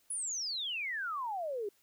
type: exponential sweep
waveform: sine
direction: down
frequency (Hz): 10548 to 389.2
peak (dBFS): -34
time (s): 0.1-1.69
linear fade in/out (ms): 5
effects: white hiss -70 dBFS RMS until 1.82 s